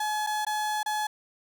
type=tone with dropouts; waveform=35% pulse; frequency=850 Hz; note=G#5; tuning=40 cents sharp; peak=-25 dBFS; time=0-1.07 s; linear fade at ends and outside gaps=5 ms; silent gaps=0.266-0.27 / 0.45-0.466 / 0.831-0.86 s; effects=none